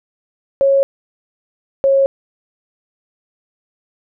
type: tone pair in turn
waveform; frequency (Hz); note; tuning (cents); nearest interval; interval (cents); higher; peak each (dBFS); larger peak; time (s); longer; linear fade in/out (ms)
sine; 549 / 545.5; C#5 / C#5; -17 / -28; unison; 11; first; -9; neither; 0.61-0.83 / 1.84-2.06; neither; 0
effects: none